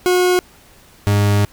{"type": "tone pair in turn", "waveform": "40% pulse", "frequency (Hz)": [362.1, 102.17], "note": ["F#4", "G#2"], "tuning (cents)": [-37, -28], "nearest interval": "octave + minor seventh", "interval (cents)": 2191, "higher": "first", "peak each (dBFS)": -11, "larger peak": "neither", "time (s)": [[0.06, 0.39], [1.07, 1.45]], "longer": "second", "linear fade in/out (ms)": 0, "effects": ["pink hiss -47 dBFS RMS until 1.52 s"]}